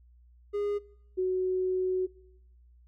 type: tone pair in turn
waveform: triangle / sine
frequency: 410 / 370.9 Hz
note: G#4 / F#4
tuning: -22 / +4 cents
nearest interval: major second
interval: 174 cents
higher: first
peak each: -26 / -25 dBFS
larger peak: second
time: 0.53-0.79 / 1.17-2.07 s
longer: second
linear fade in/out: 20 ms
effects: noise-tail reverb RT60 0.9 s tail -23 dB re dry + added 60 Hz sine -55 dBFS peak until 2.87 s